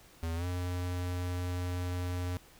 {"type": "tone with pitch glide", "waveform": "square", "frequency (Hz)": [82.5, 89.45], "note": ["E2", "F2"], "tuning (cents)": [2, 42], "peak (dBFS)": -33, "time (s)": [0.23, 2.37], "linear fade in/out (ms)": 0, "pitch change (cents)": 140, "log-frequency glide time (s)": [0.35, 0.45], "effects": ["pink hiss -58 dBFS RMS until 2.59 s"]}